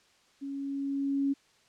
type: tone with level ramp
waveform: sine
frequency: 277.2 Hz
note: C#4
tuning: in tune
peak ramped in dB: -35 to -24 dBFS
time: 0.41-1.34 s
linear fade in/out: 20 ms
effects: white hiss -64 dBFS RMS until 1.68 s + low-pass 6000 Hz 12 dB/octave